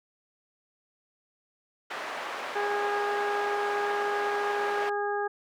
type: band-pass noise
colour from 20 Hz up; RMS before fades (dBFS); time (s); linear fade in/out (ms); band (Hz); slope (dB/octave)
white; -36; 1.9-4.9; 10; 510 to 1500; 12
type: harmonic tone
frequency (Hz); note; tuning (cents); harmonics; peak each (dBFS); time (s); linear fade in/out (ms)
409.7; G#4; -24; 1 / 2 / 3 / 4; -30 / -31 / -37 / -35; 2.55-5.28; 10
effects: none